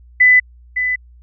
sine tone pair in turn, 2000 / 2000 Hz, B6 / B6, +21 / +21 cents, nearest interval unison, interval 0 cents, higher neither, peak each -6 / -15 dBFS, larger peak first, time 0.2-0.4 / 0.76-0.96 s, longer neither, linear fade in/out 10 ms, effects added 60 Hz sine -41 dBFS peak until 1.22 s

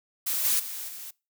blue noise with level steps, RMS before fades -28 / -24 / -36 / -40 dBFS, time 0.26-1.11 s, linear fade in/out 10 ms, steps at 0.44 / 0.59 / 0.88 s, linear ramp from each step 10 ms, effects noise-tail reverb RT60 0.3 s tail -25 dB re dry

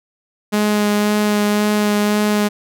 sawtooth tone with vibrato, 208.7 Hz, G#3, 9 cents sharp, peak -10 dBFS, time 0.52-2.49 s, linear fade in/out 20 ms, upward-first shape sine, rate 1.9 Hz, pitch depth 12 cents each way, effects none

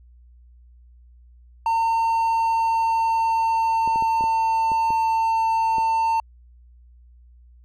triangle tone with pitch glide, 909 to 899.6 Hz, A#5 to A5, -44 to +38 cents, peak -16 dBFS, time 1.66-6.2 s, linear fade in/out 2 ms, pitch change -18 cents, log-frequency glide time 2.09-4.55 s
clicks, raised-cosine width 2 ms, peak -21 dBFS, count 8, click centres 3.876 / 3.959 / 4.024 / 4.209 / 4.24 / 4.718 / 4.905 / 5.783 s
effects added 60 Hz sine -47 dBFS peak until 7.64 s

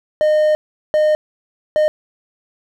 triangle tone bursts at uneven times, 612 Hz, D#5, 29 cents flat, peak -9 dBFS, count 3, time 0.21-0.55 / 0.94-1.15 / 1.76-1.88 s, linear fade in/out 0 ms, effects none

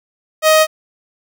sawtooth tone, 627 Hz, D#5, 13 cents sharp, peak -4 dBFS, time 0.42-0.67 s, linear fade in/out 50 ms, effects none

